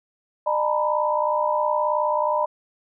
sine tone cluster, 604 / 868 / 931 / 990 Hz, D5 / A5 / A#5 / B5, +48 / -24 / -2 / +4 cents, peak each -23 / -30 / -25 / -24 dBFS, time 0.46-2.46 s, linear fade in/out 10 ms, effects none

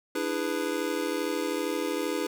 square chord, E dominant seventh, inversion third, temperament just, 296.7 / 329.6 / 412 / 494.4 Hz, D4 / E4 / G#4 / B4, +18 / 0 / -14 / +2 cents, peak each -34 dBFS, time 0.15-2.27 s, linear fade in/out 5 ms, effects none

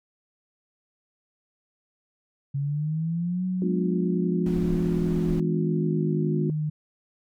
sine exponential two-way sweep, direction up then down, 137.8 to 185 to 151.8 Hz, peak -24 dBFS, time 2.54-6.7 s, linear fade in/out 10 ms, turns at 3.45 s
sine chord, G# diminished seventh, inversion none, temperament just, 207.7 / 249.2 / 299 / 358.8 Hz, G#3 / B3 / D4 / F4, 0 / +16 / +31 / +47 cents, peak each -29 / -33 / -33 / -29 dBFS, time 3.62-6.5 s, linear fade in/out 2 ms
brown noise, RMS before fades -34 dBFS, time 4.46-5.4 s, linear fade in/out 2 ms
effects none

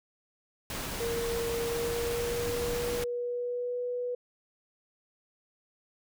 pink noise, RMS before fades -36 dBFS, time 0.7-3.04 s, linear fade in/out 2 ms
sine tone with pitch glide, 466.2 to 491.1 Hz, A#4 to B4, 0 to -10 cents, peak -30 dBFS, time 1-4.15 s, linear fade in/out 5 ms, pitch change +90 cents, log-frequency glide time 1.53-3.79 s
effects none

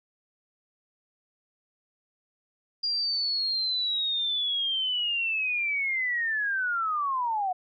sine linear sweep, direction down, 4815 to 717 Hz, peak -25 dBFS, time 2.83-7.53 s, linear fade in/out 10 ms, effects none

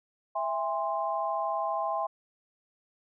sine chord, E augmented, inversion none, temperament equal with one note detuned, 659.3 / 812.1 / 1046.5 Hz, E5 / G#5 / B#5, 0 / -39 / 0 cents, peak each -32 dBFS, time 0.35-2.07 s, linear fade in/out 10 ms, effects none

